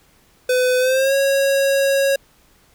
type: tone with pitch glide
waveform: square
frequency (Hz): 504 to 549.6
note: B4 to C#5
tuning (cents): +35 to -15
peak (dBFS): -15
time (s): 0.49-2.16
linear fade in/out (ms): 5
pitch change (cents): +150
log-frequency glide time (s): 0.79-1.14
effects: pink hiss -55 dBFS RMS until 2.74 s